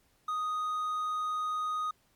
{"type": "tone", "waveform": "triangle", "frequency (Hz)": 1244.5, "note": "D#6", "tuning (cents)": 0, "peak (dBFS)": -28, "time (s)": [0.28, 1.91], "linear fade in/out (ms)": 5, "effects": ["pink hiss -69 dBFS RMS until 2.15 s", "MP3 96 kbps"]}